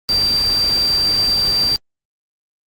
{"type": "tone in noise", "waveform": "sine", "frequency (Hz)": 4699, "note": "D8", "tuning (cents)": 0, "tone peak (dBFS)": -13, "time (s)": [0.09, 1.76], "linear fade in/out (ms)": 0, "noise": "pink", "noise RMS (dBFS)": -27, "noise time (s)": [0.09, 1.76], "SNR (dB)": 11, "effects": ["Opus 24 kbps"]}